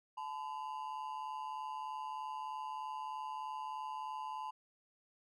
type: ring-modulated tone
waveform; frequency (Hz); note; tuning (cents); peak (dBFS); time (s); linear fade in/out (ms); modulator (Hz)
triangle; 940; A#5; +14; -35; 0.17-4.51; 10; 71.6
effects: none